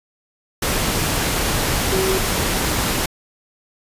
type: tone in noise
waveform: sine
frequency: 380 Hz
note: F#4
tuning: 46 cents sharp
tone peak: -19 dBFS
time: 1.92-2.18 s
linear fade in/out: 5 ms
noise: pink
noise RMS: -20 dBFS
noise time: 0.62-3.06 s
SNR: -2 dB
effects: resampled to 32000 Hz